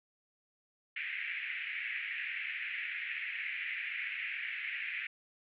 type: band-pass noise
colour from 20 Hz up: white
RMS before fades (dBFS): -39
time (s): 0.96-5.07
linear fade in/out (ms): 5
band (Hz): 1800 to 2500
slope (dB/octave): 48
effects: none